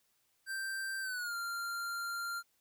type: tone with pitch glide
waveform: square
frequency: 1568 to 1388.9 Hz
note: G6 to F6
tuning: 0 to -10 cents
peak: -37 dBFS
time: 0.46-2.43 s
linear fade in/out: 50 ms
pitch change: -210 cents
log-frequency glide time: 1.01-1.35 s
effects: white hiss -75 dBFS RMS until 2.6 s